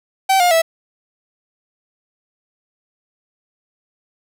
45% pulse tone with pitch steps, 770 / 710.2 / 655 Hz, G5 / F5 / E5, -31 / +29 / -11 cents, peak -11 dBFS, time 0.29-0.62 s, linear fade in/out 10 ms, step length 110 ms, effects none

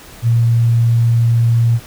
sine tone, 116.7 Hz, A#2, 2 cents sharp, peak -9 dBFS, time 0.22-1.8 s, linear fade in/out 50 ms, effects pink hiss -38 dBFS RMS until 1.86 s

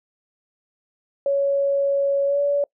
sine tone with pitch glide, 558 to 571 Hz, C#5 to D5, +11 to -49 cents, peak -17 dBFS, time 1.26-2.64 s, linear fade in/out 2 ms, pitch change +40 cents, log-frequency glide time 2.26-2.4 s, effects noise-tail reverb RT60 0.1 s tail -25 dB re dry

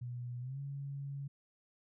sine tone with pitch glide, 122.3 to 139.68 Hz, B2 to C#3, -16 to +14 cents, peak -39 dBFS, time 0.01-1.28 s, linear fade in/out 10 ms, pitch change +230 cents, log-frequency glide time 0.4-0.59 s, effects none

